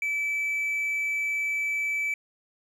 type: tone with hard clipping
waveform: sine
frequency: 2309 Hz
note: D7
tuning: 30 cents flat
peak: -26 dBFS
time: 0.02-2.14 s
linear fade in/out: 2 ms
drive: 2 dB
effects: none